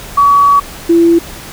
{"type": "tone pair in turn", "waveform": "sine", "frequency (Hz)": [1134, 337.1], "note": ["C#6", "E4"], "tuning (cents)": [39, 39], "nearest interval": "octave + major sixth", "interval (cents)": 2100, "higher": "first", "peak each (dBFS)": -4, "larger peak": "neither", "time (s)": [[0.17, 0.6], [0.89, 1.19]], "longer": "first", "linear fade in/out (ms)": 10, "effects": ["pink hiss -29 dBFS RMS until 1.52 s"]}